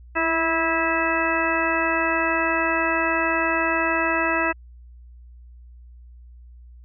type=harmonic tone with a mistuned harmonic; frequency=326.3 Hz; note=E4; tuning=18 cents flat; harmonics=1 / 2 / 3 / 4 / 5 / 6 / 8; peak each=-27 / -27 / -27 / -27 / -27 / -27 / -27 dBFS; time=0.15-4.53 s; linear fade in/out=20 ms; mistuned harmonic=1; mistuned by=+29 cents; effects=added 60 Hz sine -42 dBFS peak until 6.84 s